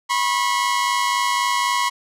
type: tone pair together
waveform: sawtooth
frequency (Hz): 979 / 1082.8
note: B5 / C#6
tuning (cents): -15 / -41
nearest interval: major second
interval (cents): 174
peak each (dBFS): -17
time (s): 0.09-1.9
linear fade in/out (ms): 20
effects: low-pass 10000 Hz 12 dB/octave